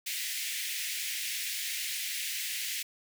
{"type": "high-pass noise", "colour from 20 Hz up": "pink", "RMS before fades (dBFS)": -35, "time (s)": [0.06, 2.83], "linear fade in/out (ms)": 10, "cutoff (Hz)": 1900, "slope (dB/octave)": 48, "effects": []}